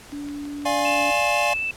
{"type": "click train", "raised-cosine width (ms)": 0.2, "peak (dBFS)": -26, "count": 5, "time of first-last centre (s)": [0.12, 0.788], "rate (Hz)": 5.99}
{"type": "tone", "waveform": "sine", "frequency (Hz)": 288.9, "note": "D4", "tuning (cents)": -28, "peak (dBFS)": -29, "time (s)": [0.12, 1.11], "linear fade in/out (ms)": 10}
{"type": "chord", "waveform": "square", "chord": "D half-diminished seventh", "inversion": "none", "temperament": "equal with one note detuned", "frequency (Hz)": [587.3, 698.5, 830.6, 1071], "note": ["D5", "F5", "Ab5", "C6"], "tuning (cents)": [0, 0, 0, 40], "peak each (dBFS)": [-26, -26, -26, -29], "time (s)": [0.65, 1.54], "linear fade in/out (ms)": 10}
{"type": "tone with vibrato", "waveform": "sine", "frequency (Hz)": 2637, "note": "E7", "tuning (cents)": 0, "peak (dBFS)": -23, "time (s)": [0.85, 1.71], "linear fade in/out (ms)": 2, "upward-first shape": "triangle", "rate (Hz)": 4.1, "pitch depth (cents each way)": 10}
{"effects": ["pink hiss -44 dBFS RMS until 1.76 s", "low-pass 11000 Hz 12 dB/octave"]}